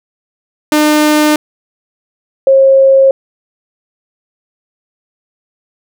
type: tone pair in turn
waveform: sawtooth / sine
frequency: 302.2 / 538.5 Hz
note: D4 / C5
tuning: +50 / +50 cents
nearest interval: minor seventh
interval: 1000 cents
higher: second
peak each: -3 dBFS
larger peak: neither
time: 0.72-1.36 / 2.47-3.11 s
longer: neither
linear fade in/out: 2 ms
effects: none